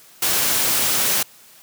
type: noise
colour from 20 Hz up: white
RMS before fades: -19 dBFS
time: 0.22-1.23 s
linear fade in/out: 5 ms
effects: white hiss -48 dBFS RMS until 1.62 s + high-pass 100 Hz 12 dB/octave